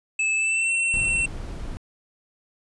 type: tone with pitch glide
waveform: square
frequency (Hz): 2614 to 2706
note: E7 to E7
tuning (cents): -15 to +45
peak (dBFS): -21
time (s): 0.19-1.26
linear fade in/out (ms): 5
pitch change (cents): +60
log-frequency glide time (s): 0.35-0.7
type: noise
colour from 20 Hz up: brown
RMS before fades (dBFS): -32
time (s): 0.94-1.77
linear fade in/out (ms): 0
effects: resampled to 24000 Hz